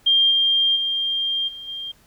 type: tone with level steps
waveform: sine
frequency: 3196 Hz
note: G7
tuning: 33 cents sharp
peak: -13 / -15 / -20 / -33 / -28 dBFS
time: 0.06-1.92 s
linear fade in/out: 10 ms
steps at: 0.3 / 0.75 / 1.47 / 1.67 s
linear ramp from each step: 20 ms
effects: pink hiss -56 dBFS RMS until 2.06 s